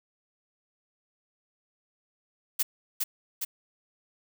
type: noise with echo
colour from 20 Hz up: blue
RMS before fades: -25 dBFS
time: 2.59-2.63 s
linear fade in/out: 10 ms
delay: 410 ms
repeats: 2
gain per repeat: -3 dB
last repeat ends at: 3.45 s
effects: none